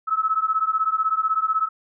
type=beating tone pair; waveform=sine; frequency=1290 / 1306 Hz; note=E6 / E6; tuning=-38 / -17 cents; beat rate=16 Hz; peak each=-22 dBFS; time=0.07-1.69 s; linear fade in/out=20 ms; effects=none